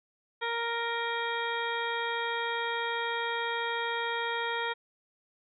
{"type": "harmonic tone with a mistuned harmonic", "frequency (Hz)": 466.2, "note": "A#4", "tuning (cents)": 0, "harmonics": [1, 2, 3, 4, 5, 7, 8], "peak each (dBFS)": [-36, -34, -37, -36, -41, -40, -43], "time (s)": [0.41, 4.74], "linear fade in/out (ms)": 20, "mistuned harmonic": 5, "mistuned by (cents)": 16, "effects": []}